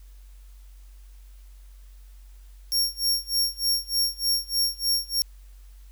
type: tone with tremolo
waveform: sawtooth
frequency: 5530 Hz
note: F8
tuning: 18 cents flat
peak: -17 dBFS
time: 2.72-5.22 s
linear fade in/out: 0 ms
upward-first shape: sine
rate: 3.3 Hz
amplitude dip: 95%
effects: added 47 Hz sine -44 dBFS peak until 5.91 s + white hiss -62 dBFS RMS until 5.91 s